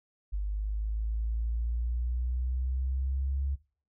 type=linear sweep; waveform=sine; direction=up; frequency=49.72 to 69.3 Hz; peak=-28 dBFS; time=0.32-3.56 s; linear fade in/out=20 ms; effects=noise-tail reverb RT60 0.4 s tail -19 dB re dry